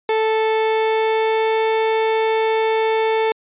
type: tone with pitch glide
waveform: 30% pulse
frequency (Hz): 440 to 442.8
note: A4 to A4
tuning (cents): 0 to +11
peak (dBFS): -13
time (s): 0.09-3.32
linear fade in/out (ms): 2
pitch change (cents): +11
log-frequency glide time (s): 0.53-1.62
effects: resampled to 8000 Hz